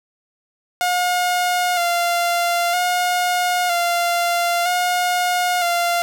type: tone with vibrato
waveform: sawtooth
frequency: 705 Hz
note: F5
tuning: 16 cents sharp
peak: -13 dBFS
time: 0.81-6.02 s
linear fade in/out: 0 ms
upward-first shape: square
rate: 0.52 Hz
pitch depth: 30 cents each way
effects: none